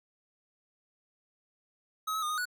square tone with pitch steps, 1274 / 1289 / 1221 / 1243 / 1471 Hz, D#6 / E6 / D#6 / D#6 / F#6, +41 / -39 / -33 / -2 / -11 cents, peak -31 dBFS, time 2.07-2.455 s, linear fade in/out 10 ms, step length 77 ms, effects none

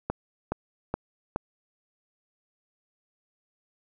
click train, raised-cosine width 1 ms, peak -13 dBFS, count 4, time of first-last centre 0.1-1.361 s, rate 2.38 Hz, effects none

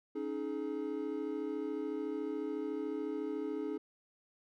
triangle chord, C# suspended second, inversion none, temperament equal with one note detuned, 277.2 / 311.1 / 423.5 Hz, C#4 / D#4 / G#4, 0 / 0 / +34 cents, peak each -39 / -37 / -37 dBFS, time 0.15-3.78 s, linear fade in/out 10 ms, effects none

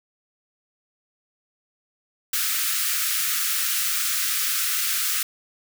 white high-pass noise, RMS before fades -24 dBFS, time 2.33-5.23 s, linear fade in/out 5 ms, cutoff 1200 Hz, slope 96 dB/octave, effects none

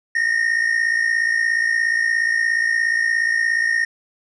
triangle tone pair together, 1833 / 1890 Hz, A#6 / A#6, -30 / +23 cents, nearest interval minor second, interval 53 cents, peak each -16 / -20 dBFS, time 0.15-3.85 s, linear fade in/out 5 ms, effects resampled to 24000 Hz

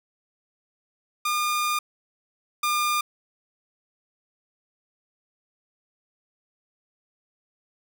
sawtooth tone pair in turn, 1211 / 1205.7 Hz, D#6 / D6, -47 / +45 cents, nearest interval unison, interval 8 cents, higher first, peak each -19 / -18 dBFS, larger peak second, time 1.25-1.79 / 2.63-3.01 s, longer first, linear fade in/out 5 ms, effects none

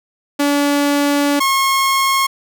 sawtooth tone pair in turn, 286.8 / 1082.8 Hz, D4 / C#6, -41 / -41 cents, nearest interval octave + major seventh, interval 2300 cents, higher second, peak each -9 dBFS, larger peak neither, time 0.39-1.4 / 1.4-2.27 s, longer first, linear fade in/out 10 ms, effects none

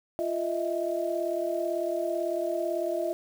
sine tone cluster, 346.6 / 621 / 659 Hz, F4 / D#5 / E5, -13 / -3 / -1 cents, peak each -31 dBFS, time 0.19-3.13 s, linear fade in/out 0 ms, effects 8-bit

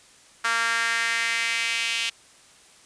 sawtooth tone with high-pass filter sweep, 230 Hz, A#3, 23 cents flat, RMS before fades -25 dBFS, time 0.44-2.1 s, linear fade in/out 10 ms, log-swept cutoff 1400 to 2800 Hz, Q 2.9, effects white hiss -53 dBFS RMS until 2.85 s + resampled to 22050 Hz

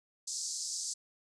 white band-pass noise, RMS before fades -38 dBFS, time 0.27-0.94 s, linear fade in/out 10 ms, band 4600 to 8200 Hz, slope 48 dB/octave, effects none

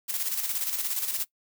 blue noise with tremolo, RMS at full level -28 dBFS, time 0.08-1.25 s, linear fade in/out 20 ms, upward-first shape square, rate 17 Hz, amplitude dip 50%, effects noise-tail reverb RT60 0.1 s tail -20 dB re dry

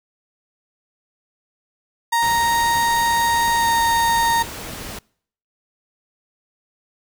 35% pulse tone with pitch glide, 932.3 to 925.9 Hz, A#5 to A#5, 0 to -12 cents, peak -14 dBFS, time 2.12-4.43 s, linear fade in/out 10 ms, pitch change -12 cents, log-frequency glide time 3.57-3.65 s
pink noise, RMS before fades -32 dBFS, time 2.22-4.99 s, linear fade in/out 5 ms
effects noise-tail reverb RT60 0.6 s tail -26 dB re dry

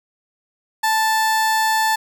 30% pulse tone, 880 Hz, A5, in tune, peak -13 dBFS, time 0.83-1.96 s, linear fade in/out 10 ms, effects none

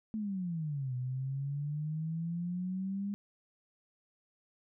sine exponential two-way sweep, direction down then up, 222.4 to 124.6 to 203.9 Hz, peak -33 dBFS, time 0.14-3.14 s, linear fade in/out 0 ms, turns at 0.95 s, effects none

